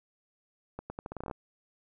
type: accelerating click train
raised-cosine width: 1 ms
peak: -24 dBFS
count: 12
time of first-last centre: 0.79-1.312 s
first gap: 110 ms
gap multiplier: 0.81
effects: none